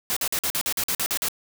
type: noise bursts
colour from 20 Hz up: white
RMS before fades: -25 dBFS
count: 11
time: 0.1-1.285 s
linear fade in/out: 0 ms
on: 65 ms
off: 47 ms
effects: none